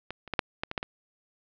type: clicks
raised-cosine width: 0.3 ms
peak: -19 / -27 / -13 / -6 / -13 / -17 / -12 / -17 dBFS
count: 8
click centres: 0.106 / 0.277 / 0.337 / 0.392 / 0.635 / 0.714 / 0.778 / 0.829 s
effects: low-pass 4000 Hz 12 dB/octave